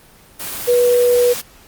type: tone in noise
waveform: sine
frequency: 487.4 Hz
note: B4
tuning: 23 cents flat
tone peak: -10 dBFS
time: 0.67-1.34 s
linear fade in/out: 20 ms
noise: white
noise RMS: -26 dBFS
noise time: 0.39-1.42 s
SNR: +13 dB
effects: pink hiss -46 dBFS RMS until 1.67 s + Opus 24 kbps